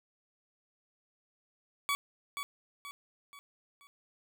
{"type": "tone with echo", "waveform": "20% pulse", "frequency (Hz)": 1134, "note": "C#6", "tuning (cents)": 39, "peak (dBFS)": -24, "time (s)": [1.89, 1.95], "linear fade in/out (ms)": 0, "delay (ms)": 480, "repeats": 4, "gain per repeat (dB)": -7, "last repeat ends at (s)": 3.87, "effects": []}